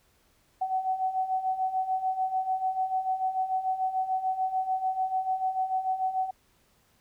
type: beating tone pair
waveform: sine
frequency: 749 / 755.8 Hz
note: F#5 / F#5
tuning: +21 / +37 cents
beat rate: 6.8 Hz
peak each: -32 / -27 dBFS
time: 0.61-6.31 s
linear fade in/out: 10 ms
effects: pink hiss -66 dBFS RMS until 7 s